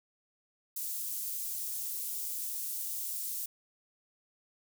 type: high-pass noise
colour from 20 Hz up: white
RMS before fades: -37 dBFS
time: 0.76-3.46 s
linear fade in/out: 5 ms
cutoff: 8100 Hz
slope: 12 dB/octave
effects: none